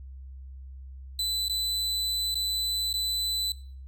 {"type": "tone with dropouts", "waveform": "40% pulse", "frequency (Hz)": 4001, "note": "B7", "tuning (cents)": 22, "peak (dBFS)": -25, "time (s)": [1.19, 3.52], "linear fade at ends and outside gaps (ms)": 2, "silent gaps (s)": [[1.483, 1.496], [2.344, 2.354], [2.929, 2.939]], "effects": ["noise-tail reverb RT60 0.5 s tail -20 dB re dry", "added 66 Hz sine -40 dBFS peak until 3.87 s"]}